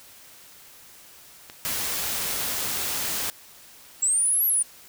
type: click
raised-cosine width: 0.2 ms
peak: -22 dBFS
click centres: 1.499 s
type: noise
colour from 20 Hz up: white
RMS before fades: -28 dBFS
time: 1.65-3.3 s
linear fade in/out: 0 ms
type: linear two-way sweep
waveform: sine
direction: up then down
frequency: 7500 to 11840 to 9080 Hz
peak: -19 dBFS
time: 4.02-4.63 s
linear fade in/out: 10 ms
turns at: 4.46 s
effects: white hiss -49 dBFS RMS until 4.88 s